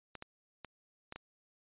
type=clicks; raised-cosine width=0.3 ms; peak=-28 dBFS; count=5; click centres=0.153 / 0.224 / 0.647 / 1.124 / 1.16 s; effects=resampled to 8000 Hz